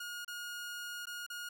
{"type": "tone with dropouts", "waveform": "sawtooth", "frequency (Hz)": 1433, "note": "F6", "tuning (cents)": 44, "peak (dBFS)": -37, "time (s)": [0, 1.49], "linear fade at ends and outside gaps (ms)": 5, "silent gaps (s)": [[0.248, 0.278], [1.056, 1.069], [1.265, 1.3]], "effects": []}